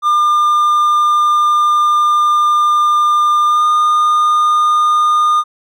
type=tone with pitch glide; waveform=triangle; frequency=1202 to 1217.4 Hz; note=D6 to D#6; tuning=+40 to -38 cents; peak=-7 dBFS; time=0.02-5.44 s; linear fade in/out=50 ms; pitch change=+22 cents; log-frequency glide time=3.46-3.65 s; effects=none